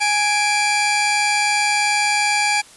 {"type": "tone pair together", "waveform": "sawtooth", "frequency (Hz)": [830.6, 2349], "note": ["G#5", "D7"], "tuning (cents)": [0, 0], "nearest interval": "octave + tritone", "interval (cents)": 1800, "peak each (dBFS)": -15, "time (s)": [0, 2.62], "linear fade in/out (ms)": 20, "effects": ["white hiss -45 dBFS RMS until 2.76 s", "resampled to 24000 Hz"]}